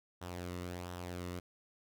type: tone with flanger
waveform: sawtooth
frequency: 88.8 Hz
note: F2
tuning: 29 cents sharp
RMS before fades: -43 dBFS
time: 0.21-1.4 s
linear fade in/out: 10 ms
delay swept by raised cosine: 0.43 to 1.27 ms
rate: 1.4 Hz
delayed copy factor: -0.5
effects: none

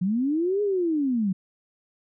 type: linear two-way sweep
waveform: sine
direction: up then down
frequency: 172.4 to 419.7 to 179.8 Hz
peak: -21 dBFS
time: 0.01-1.33 s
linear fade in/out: 10 ms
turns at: 0.62 s
effects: none

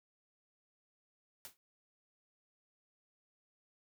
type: noise with exponential decay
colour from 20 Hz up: white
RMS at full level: -45 dBFS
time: 1.45-1.57 s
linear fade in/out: 0 ms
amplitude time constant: 26 ms
effects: none

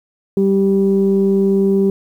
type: tone pair together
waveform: sine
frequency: 195.3 / 390.9 Hz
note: G3 / G4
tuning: -6 / -5 cents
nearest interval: octave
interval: 1201 cents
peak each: -13 dBFS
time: 0.37-1.9 s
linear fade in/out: 2 ms
effects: tanh soft clip ceiling -4 dBFS + 8-bit

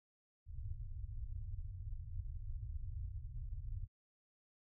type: low-pass noise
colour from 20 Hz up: pink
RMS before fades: -44 dBFS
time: 0.46-3.88 s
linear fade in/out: 50 ms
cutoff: 120 Hz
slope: 96 dB/octave
effects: none

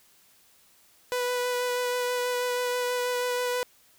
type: tone with vibrato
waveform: sawtooth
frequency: 493.9 Hz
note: B4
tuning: in tune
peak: -22 dBFS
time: 1.12-3.63 s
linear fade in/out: 0 ms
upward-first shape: sine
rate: 6.2 Hz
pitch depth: 12 cents each way
effects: white hiss -60 dBFS RMS until 3.98 s

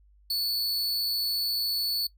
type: tone with amplitude modulation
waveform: 45% pulse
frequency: 4443 Hz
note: C#8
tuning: 3 cents sharp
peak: -22 dBFS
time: 0.3-2.07 s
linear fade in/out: 5 ms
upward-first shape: sine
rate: 226 Hz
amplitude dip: 60%
effects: noise-tail reverb RT60 0.1 s tail -20 dB re dry + added 50 Hz sine -56 dBFS peak until 2.17 s

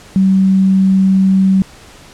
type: tone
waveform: sine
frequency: 191.1 Hz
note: G3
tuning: 44 cents flat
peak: -7 dBFS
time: 0.16-1.62 s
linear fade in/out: 0 ms
effects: pink hiss -39 dBFS RMS until 2.13 s + low-pass 9000 Hz 12 dB/octave

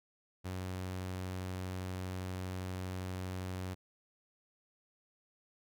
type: tone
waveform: sawtooth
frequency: 92.5 Hz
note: F#2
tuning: in tune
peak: -34 dBFS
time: 0.44-3.75 s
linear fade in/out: 20 ms
effects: none

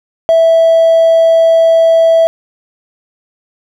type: tone with hard clipping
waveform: triangle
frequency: 657 Hz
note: E5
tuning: 6 cents flat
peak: -5 dBFS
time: 0.29-2.27 s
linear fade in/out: 0 ms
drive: 4 dB
effects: none

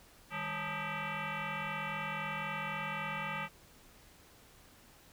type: tone with frequency modulation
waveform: sine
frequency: 554.4 Hz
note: C#5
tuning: in tune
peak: -35 dBFS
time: 0.3-3.49 s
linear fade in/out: 50 ms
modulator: 355 Hz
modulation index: 6.2
effects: pink hiss -60 dBFS RMS until 5.12 s

